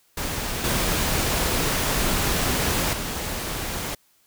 pink noise with level steps, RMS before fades -28 / -23 / -29 dBFS, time 0.17-3.95 s, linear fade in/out 5 ms, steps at 0.64 / 2.93 s, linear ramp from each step 2 ms, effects white hiss -62 dBFS RMS until 4.26 s

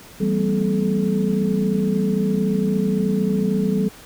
sine tone cluster, 166 / 194.9 / 228.4 / 252.2 / 431.9 Hz, E3 / G3 / A#3 / B3 / A4, +12 / -10 / -35 / +36 / -32 cents, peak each -26 / -19 / -27 / -28 / -25 dBFS, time 0.2-3.89 s, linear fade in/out 10 ms, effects pink hiss -43 dBFS RMS until 4.05 s

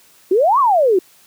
sine exponential two-way sweep, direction up then down, 348.3 to 1174.7 to 348.3 Hz, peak -10 dBFS, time 0.31-0.99 s, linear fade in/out 5 ms, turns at 0.59 s, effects white hiss -50 dBFS RMS until 1.26 s + high-pass 100 Hz 12 dB/octave

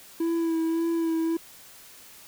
triangle tone with vibrato, 329.6 Hz, E4, in tune, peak -21 dBFS, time 0.2-1.37 s, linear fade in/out 5 ms, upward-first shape sine, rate 1.8 Hz, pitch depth 24 cents each way, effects white hiss -49 dBFS RMS until 2.27 s

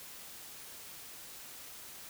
silence, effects white hiss -49 dBFS RMS until 2.09 s

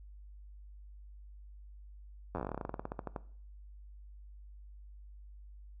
slowing click train, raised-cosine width 1 ms, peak -23 dBFS, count 23, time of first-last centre 2.35-3.162 s, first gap 10 ms, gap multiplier 1.11, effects noise-tail reverb RT60 0.5 s tail -18 dB re dry + added 50 Hz sine -49 dBFS peak until 5.8 s

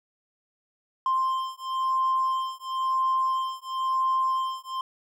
triangle beating tone pair, 1048 / 1048.98 Hz, C6 / C6, +2 / +4 cents, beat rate 0.98 Hz, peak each -24 dBFS, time 1.06-4.81 s, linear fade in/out 2 ms, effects tanh soft clip ceiling -17 dBFS

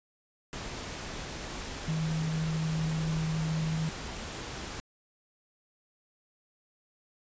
sine tone in noise, 159.1 Hz, D#3, 39 cents sharp, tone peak -28 dBFS, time 1.88-3.89 s, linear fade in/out 0 ms, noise pink, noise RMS -39 dBFS, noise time 0.53-4.8 s, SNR +8 dB, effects resampled to 16000 Hz

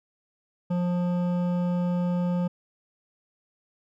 triangle tone with hard clipping, 176.9 Hz, F3, 23 cents sharp, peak -25 dBFS, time 0.7-2.48 s, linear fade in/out 10 ms, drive 15 dB, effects none

